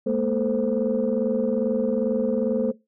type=tone cluster; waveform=sine; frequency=213.7 / 236.1 / 443.4 / 521 Hz; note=G#3 / A#3 / A4 / C5; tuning=+50 / +22 / +13 / -7 cents; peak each=-25 dBFS; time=0.06-2.72 s; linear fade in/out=10 ms; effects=noise-tail reverb RT60 0.2 s tail -17 dB re dry + tanh soft clip ceiling -13 dBFS